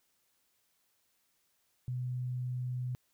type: tone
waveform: sine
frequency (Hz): 125.4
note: B2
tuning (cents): +27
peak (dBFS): -33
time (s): 1.88-2.95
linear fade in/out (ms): 0
effects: white hiss -75 dBFS RMS until 3.13 s